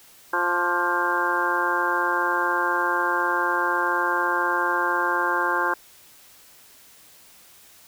harmonic tone with a mistuned harmonic, 175.9 Hz, F3, 13 cents sharp, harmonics 2 / 3 / 4 / 5 / 6 / 7 / 8 / 9, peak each -30 / -32 / -36 / -27 / -26 / -32 / -28 / -26 dBFS, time 0.33-5.74 s, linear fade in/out 5 ms, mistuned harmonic 7, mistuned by -89 cents, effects white hiss -51 dBFS RMS until 7.87 s

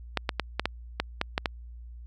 clicks, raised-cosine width 0.3 ms, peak -9 dBFS, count 9, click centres 0.173 / 0.292 / 0.397 / 0.596 / 0.656 / 1 / 1.214 / 1.379 / 1.458 s, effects added 59 Hz sine -41 dBFS peak until 2.06 s

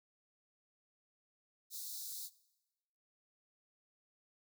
white high-pass noise, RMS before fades -45 dBFS, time 1.7-2.3 s, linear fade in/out 50 ms, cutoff 3700 Hz, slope 96 dB/octave, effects noise-tail reverb RT60 1.0 s tail -20 dB re dry

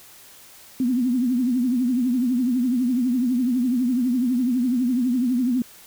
sine tone with vibrato, 248.5 Hz, B3, 11 cents sharp, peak -18 dBFS, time 0.8-5.62 s, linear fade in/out 2 ms, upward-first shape triangle, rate 12 Hz, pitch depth 130 cents each way, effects white hiss -47 dBFS RMS until 5.86 s

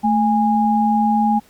sine tone pair together, 220 / 823.2 Hz, A3 / G#5, 0 / -16 cents, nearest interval octave + major seventh, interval 2284 cents, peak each -16 dBFS, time 0.03-1.4 s, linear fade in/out 20 ms, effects pink hiss -52 dBFS RMS until 1.49 s + Opus 48 kbps

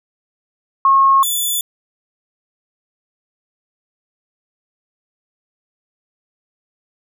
sine / 5% pulse tone pair in turn, 1086 / 3474 Hz, C#6 / A7, -36 / -23 cents, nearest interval octave + minor sixth, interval 2013 cents, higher second, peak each -8 / -9 dBFS, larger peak first, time 0.85-1.23 / 1.23-1.61 s, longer neither, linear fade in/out 2 ms, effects none

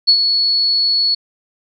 sine tone with ADSR envelope, 4393 Hz, C#8, 16 cents flat, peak -5 dBFS, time 0.07-1.15 s, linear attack 20 ms, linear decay 72 ms, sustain -7 dB, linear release 10 ms, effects none

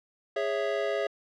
square chord, C# minor, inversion second, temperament equal with one note detuned, 412.4 / 554.4 / 659.3 Hz, G#4 / C#5 / E5, -12 / 0 / 0 cents, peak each -32 dBFS, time 0.36-1.07 s, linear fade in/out 5 ms, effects low-pass 3000 Hz 12 dB/octave

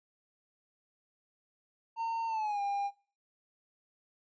triangle tone with pitch glide, 912 to 803.2 Hz, A#5 to G5, -38 to +42 cents, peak -29 dBFS, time 1.96-2.91 s, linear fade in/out 50 ms, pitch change -220 cents, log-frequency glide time 2.27-2.61 s, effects noise-tail reverb RT60 0.4 s tail -21 dB re dry + resampled to 16000 Hz

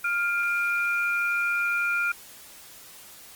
sine tone pair together, 1402 / 2396 Hz, F6 / D7, +6 / +34 cents, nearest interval major sixth, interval 928 cents, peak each -24 / -28 dBFS, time 0.04-2.12 s, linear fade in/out 5 ms, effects white hiss -47 dBFS RMS until 3.35 s + Opus 24 kbps

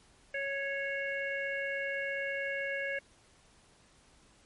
harmonic tone with a mistuned harmonic, 554.4 Hz, C#5, in tune, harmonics 1 / 3 / 4 / 5, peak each -37 / -36 / -38 / -45 dBFS, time 0.34-2.99 s, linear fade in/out 5 ms, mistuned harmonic 4, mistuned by -20 cents, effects pink hiss -63 dBFS RMS until 4.45 s + MP3 48 kbps

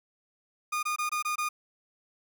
30% pulse tone bursts, 1222 Hz, D#6, 32 cents flat, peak -25 dBFS, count 6, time 0.72-1.49 s, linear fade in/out 10 ms, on 110 ms, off 22 ms, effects none

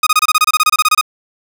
sawtooth tone bursts, 1244.5 Hz, D#6, in tune, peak -4 dBFS, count 16, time 0.03-1.012 s, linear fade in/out 5 ms, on 37 ms, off 26 ms, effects 7-bit

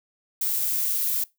violet noise, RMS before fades -25 dBFS, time 0.41-1.24 s, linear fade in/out 5 ms, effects noise-tail reverb RT60 0.2 s tail -21 dB re dry

